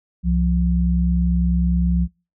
sine tone pair together, 65.41 / 174.62 Hz, C2 / F3, 0 / 0 cents, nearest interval octave + perfect fourth, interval 1700 cents, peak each -18 dBFS, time 0.23-2.08 s, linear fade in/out 50 ms, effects noise-tail reverb RT60 0.3 s tail -25 dB re dry

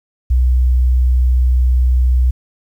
sine tone, 62.7 Hz, B1, 27 cents sharp, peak -8 dBFS, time 0.3-2.31 s, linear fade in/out 10 ms, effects tanh soft clip ceiling -5 dBFS + 8-bit

